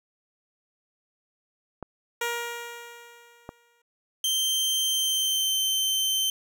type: clicks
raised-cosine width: 1 ms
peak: -21 dBFS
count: 2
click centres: 1.827 / 3.491 s
type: tone with exponential decay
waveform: 10% pulse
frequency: 472.5 Hz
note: A#4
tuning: 23 cents sharp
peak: -17 dBFS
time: 2.21-3.82 s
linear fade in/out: 5 ms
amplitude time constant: 350 ms
type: tone with pitch glide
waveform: sawtooth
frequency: 3136 to 3102 Hz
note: G7 to G7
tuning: 0 to -19 cents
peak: -20 dBFS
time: 4.24-6.3 s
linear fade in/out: 2 ms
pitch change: -19 cents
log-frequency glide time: 4.84-5.55 s
effects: none